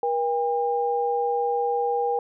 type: tone pair together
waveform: sine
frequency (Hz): 478.1 / 804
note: A#4 / G5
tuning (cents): +44 / +44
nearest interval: major sixth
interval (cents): 900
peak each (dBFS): -24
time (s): 0.03-2.19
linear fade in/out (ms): 2
effects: none